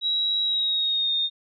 sine tone with pitch glide, 3866 to 3670 Hz, B7 to A#7, -38 to -28 cents, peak -21 dBFS, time 0.01-1.3 s, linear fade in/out 50 ms, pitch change -90 cents, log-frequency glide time 0.43-1.13 s, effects none

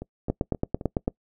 two click trains, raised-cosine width 2 ms, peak -21 / -10 dBFS, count 5 / 8, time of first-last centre 0.02-1.075 / 0.3-1.08 s, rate 3.79 / 8.98 Hz, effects noise-tail reverb RT60 0.1 s tail -24 dB re dry

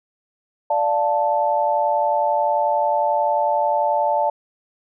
sine chord, D minor, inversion none, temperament equal, 587.3 / 698.5 / 880 Hz, D5 / F5 / A5, 0 / 0 / 0 cents, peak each -21 / -23 / -19 dBFS, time 0.7-4.3 s, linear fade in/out 5 ms, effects none

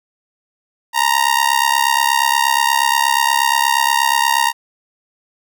sawtooth tone with amplitude modulation, 932.3 Hz, A#5, in tune, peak -5 dBFS, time 0.93-4.53 s, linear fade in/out 50 ms, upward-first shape sine, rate 68.4 Hz, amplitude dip 90%, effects none

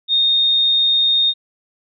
sine tone, 3686 Hz, A#7, 20 cents flat, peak -12 dBFS, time 0.08-1.34 s, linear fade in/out 50 ms, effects none

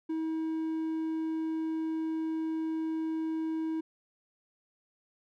triangle tone, 320 Hz, D#4, 49 cents sharp, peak -28 dBFS, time 0.09-3.81 s, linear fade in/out 10 ms, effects none

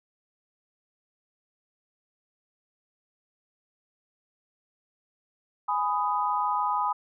sine chord, G# minor, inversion none, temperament just, 830.6 / 996.7 / 1245.9 Hz, G#5 / B5 / D#6, 0 / +16 / +2 cents, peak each -29 / -27 / -29 dBFS, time 5.68-6.93 s, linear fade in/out 10 ms, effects none

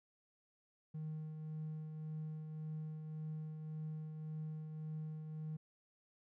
triangle tone with tremolo, 155.56 Hz, D#3, in tune, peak -37 dBFS, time 0.94-5.57 s, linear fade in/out 10 ms, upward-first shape triangle, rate 1.8 Hz, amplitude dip 50%, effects tanh soft clip ceiling -36 dBFS

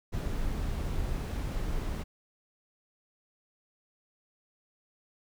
brown noise, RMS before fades -32 dBFS, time 0.12-2.04 s, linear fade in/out 20 ms, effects none

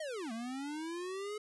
square linear two-way sweep, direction down then up, 649 to 219.4 to 428 Hz, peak -39 dBFS, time 0-1.38 s, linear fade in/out 5 ms, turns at 0.32 s, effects resampled to 24000 Hz

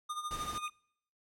square tone with tremolo, 1217 Hz, D#6, 39 cents flat, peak -35 dBFS, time 0.09-0.7 s, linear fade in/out 10 ms, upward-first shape sine, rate 13 Hz, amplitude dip 70%
pink noise, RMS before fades -44 dBFS, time 0.31-0.58 s, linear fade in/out 0 ms
triangle tone with exponential growth, 2489 Hz, D#7, in tune, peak -37 dBFS, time 0.43-0.68 s, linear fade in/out 1 ms, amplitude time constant 54 ms
effects noise-tail reverb RT60 0.7 s tail -25 dB re dry + low-pass 12000 Hz 12 dB/octave

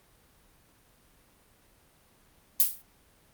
violet noise with exponential decay, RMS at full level -17 dBFS, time 2.6-2.82 s, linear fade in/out 1 ms, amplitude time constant 47 ms, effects pink hiss -62 dBFS RMS until 3.33 s + Opus 32 kbps

